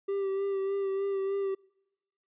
triangle tone with vibrato, 392 Hz, G4, in tune, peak -26 dBFS, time 0.08-1.55 s, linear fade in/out 10 ms, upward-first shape sine, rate 3.3 Hz, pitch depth 24 cents each way, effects noise-tail reverb RT60 0.9 s tail -26 dB re dry + resampled to 8000 Hz

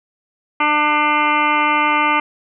harmonic tone, 299 Hz, D4, 31 cents sharp, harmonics 1 / 2 / 3 / 4 / 5 / 7 / 8 / 9 / 10, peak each -24 / -29 / -18 / -18 / -25 / -20 / -24 / -27 / -30 dBFS, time 0.6-2.2 s, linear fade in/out 5 ms, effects none

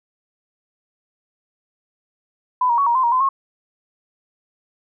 sine tone with pitch steps, 1002 / 944 / 1119 / 944 / 1037 / 943 / 1024 / 1085 Hz, B5 / A#5 / C#6 / A#5 / C6 / A#5 / C6 / C#6, +25 / +22 / +16 / +22 / -16 / +20 / -38 / -37 cents, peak -14 dBFS, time 2.61-3.29 s, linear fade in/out 5 ms, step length 85 ms, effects none

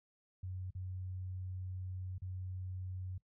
sine tone with dropouts, 92.5 Hz, F#2, in tune, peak -40 dBFS, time 0.43-3.18 s, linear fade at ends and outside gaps 5 ms, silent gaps 0.706-0.75 / 2.182-2.219 s, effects noise-tail reverb RT60 0.1 s tail -19 dB re dry

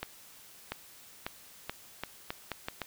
accelerating click train, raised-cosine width 0.3 ms, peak -18 dBFS, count 9, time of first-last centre 0.03-2.817 s, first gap 690 ms, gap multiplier 0.79, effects white hiss -54 dBFS RMS until 2.86 s

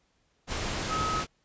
sine tone in noise, 1277 Hz, D#6, 45 cents sharp, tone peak -28 dBFS, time 0.88-1.24 s, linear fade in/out 50 ms, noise pink, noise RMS -32 dBFS, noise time 0.47-1.27 s, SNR +1 dB, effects pink hiss -71 dBFS RMS until 1.44 s + resampled to 16000 Hz

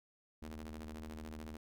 sawtooth ring-modulated tone, 78.9 Hz, D#2, 25 cents sharp, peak -38 dBFS, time 0.42-1.57 s, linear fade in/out 5 ms, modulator 151 Hz, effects none

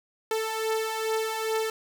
sawtooth beating tone pair, 440 / 442.4 Hz, A4 / A4, 0 / +9 cents, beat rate 2.4 Hz, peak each -28 / -24 dBFS, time 0.31-1.7 s, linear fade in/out 2 ms, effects none

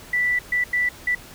sine tone bursts at uneven times, 1971 Hz, B6, 4 cents flat, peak -18 dBFS, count 4, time 0.13-0.39 / 0.52-0.64 / 0.73-0.89 / 1.07-1.15 s, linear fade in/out 5 ms, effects pink hiss -43 dBFS RMS until 1.34 s

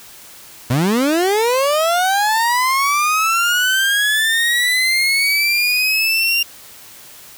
30% pulse linear sweep, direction up, 114.5 to 2794 Hz, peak -11 dBFS, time 0.7-6.43 s, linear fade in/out 5 ms, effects white hiss -40 dBFS RMS until 7.37 s

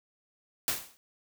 white noise with exponential decay, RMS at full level -26 dBFS, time 0.68-0.97 s, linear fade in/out 0 ms, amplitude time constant 62 ms, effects none

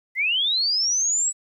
sine linear sweep, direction up, 1975.5 to 7902 Hz, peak -19 dBFS, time 0.15-1.33 s, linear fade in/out 50 ms, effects 10-bit

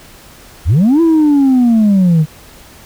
sine linear two-way sweep, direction up then down, 61.74 to 337.1 to 149.1 Hz, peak -4 dBFS, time 0.65-2.26 s, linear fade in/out 50 ms, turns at 1.01 s, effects tanh soft clip ceiling -5 dBFS + pink hiss -39 dBFS RMS until 2.85 s

